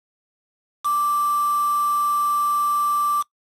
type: tone with quantisation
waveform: sine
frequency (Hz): 1173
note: D6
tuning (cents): -2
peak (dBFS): -18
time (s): 0.84-3.23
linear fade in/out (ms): 20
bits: 5
effects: noise-tail reverb RT60 0.1 s tail -21 dB re dry + low-pass 12000 Hz 12 dB/octave